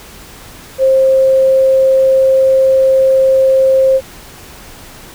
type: tone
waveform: sine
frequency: 530 Hz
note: C5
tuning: 22 cents sharp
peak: -6 dBFS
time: 0.78-4.01 s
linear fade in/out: 50 ms
effects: pink hiss -35 dBFS RMS until 5.14 s